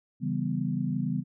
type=chord; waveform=sine; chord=C# half-diminished seventh; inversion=none; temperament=equal; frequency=138.59 / 164.81 / 196 / 246.9 Hz; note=C#3 / E3 / G3 / B3; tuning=0 / 0 / 0 / 0 cents; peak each=-32 dBFS; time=0.2-1.24 s; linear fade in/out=50 ms; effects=none